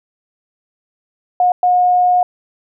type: tone bursts at uneven times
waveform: sine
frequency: 721 Hz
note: F#5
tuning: 45 cents flat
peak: -9 dBFS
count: 2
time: 1.4-1.52 / 1.63-2.23 s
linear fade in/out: 2 ms
effects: none